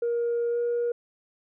sine tone with pitch glide, 471.9 to 476.3 Hz, A#4 to A#4, +21 to +37 cents, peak -22 dBFS, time 0.02-0.92 s, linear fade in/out 5 ms, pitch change +16 cents, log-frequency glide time 0.5-0.58 s, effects tanh soft clip ceiling -21 dBFS

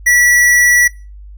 square tone, 1947 Hz, B6, 25 cents flat, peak -8 dBFS, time 0.06-0.88 s, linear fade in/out 10 ms, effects noise-tail reverb RT60 0.3 s tail -22 dB re dry + added 50 Hz sine -31 dBFS peak until 1.37 s

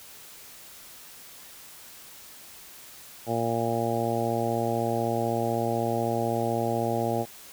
harmonic tone, 116 Hz, A#2, 8 cents flat, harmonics 1 / 2 / 3 / 4 / 5 / 6 / 7, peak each -32 / -32 / -32 / -32 / -32 / -32 / -32 dBFS, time 3.26-7.26 s, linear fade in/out 50 ms, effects white hiss -47 dBFS RMS until 7.52 s

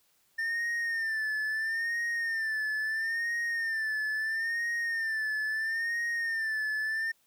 triangle tone with vibrato, 1799 Hz, A6, 38 cents sharp, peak -27 dBFS, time 0.38-7.12 s, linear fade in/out 10 ms, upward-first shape sine, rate 0.75 Hz, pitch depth 68 cents each way, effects white hiss -69 dBFS RMS until 7.26 s

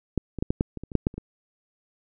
clicks, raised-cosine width 3 ms, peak -10 / -19 / -11 / -10 / -8 / -21 / -23 / -25 / -6 / -8 / -29 / -20 dBFS, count 12, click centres 0.177 / 0.387 / 0.425 / 0.505 / 0.609 / 0.773 / 0.836 / 0.918 / 0.953 / 1.069 / 1.141 / 1.18 s, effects none

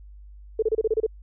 sine tone bursts, 440 Hz, A4, in tune, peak -18 dBFS, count 8, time 0.59-1.065 s, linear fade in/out 5 ms, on 34 ms, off 29 ms, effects added 50 Hz sine -42 dBFS peak until 1.22 s

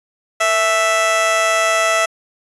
15% pulse tone with amplitude modulation, 659.3 Hz, E5, in tune, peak -5 dBFS, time 0.4-2.06 s, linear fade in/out 10 ms, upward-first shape sine, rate 195 Hz, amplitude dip 45%, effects resampled to 24000 Hz

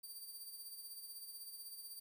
5% pulse tone with tremolo, 4656 Hz, D8, 16 cents flat, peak -40 dBFS, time 0.03-2 s, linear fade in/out 10 ms, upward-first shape sine, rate 16 Hz, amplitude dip 50%, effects 12-bit

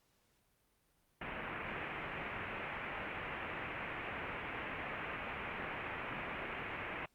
white low-pass noise, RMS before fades -43 dBFS, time 1.21-7.06 s, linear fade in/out 5 ms, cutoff 2600 Hz, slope 48 dB/octave, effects pink hiss -75 dBFS RMS until 7.14 s + Opus 48 kbps

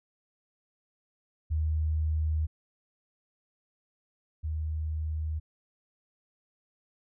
sine tone pair in turn, 78 / 78 Hz, D#2 / D#2, +5 / +5 cents, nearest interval unison, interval 0 cents, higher neither, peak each -25 / -29 dBFS, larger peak first, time 1.5-2.47 / 4.43-5.4 s, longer neither, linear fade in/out 20 ms, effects none

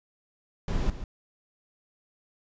brown noise with echo, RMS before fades -26 dBFS, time 0.68-0.9 s, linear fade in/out 2 ms, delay 140 ms, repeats 1, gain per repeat -11 dB, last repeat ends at 1.04 s, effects resampled to 16000 Hz

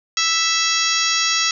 harmonic tone with a mistuned harmonic, 659.3 Hz, E5, in tune, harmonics 2 / 3 / 4 / 5 / 6 / 7 / 8 / 9 / 10, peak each -25 / -25 / -25 / -25 / -25 / -25 / -25 / -25 / -25 dBFS, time 0.17-1.51 s, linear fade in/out 2 ms, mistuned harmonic 9, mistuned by -59 cents, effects none

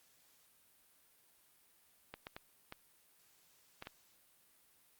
clicks, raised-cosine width 0.3 ms, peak -29 dBFS, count 6, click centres 2.14 / 2.269 / 2.365 / 2.724 / 3.824 / 3.871 s, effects white hiss -69 dBFS RMS until 4.99 s + Opus 48 kbps

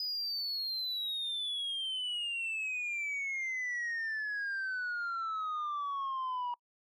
sine exponential sweep, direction down, 5000 to 961 Hz, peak -31 dBFS, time 0-6.54 s, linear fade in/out 2 ms, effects noise-tail reverb RT60 0.1 s tail -26 dB re dry + tanh soft clip ceiling -32 dBFS

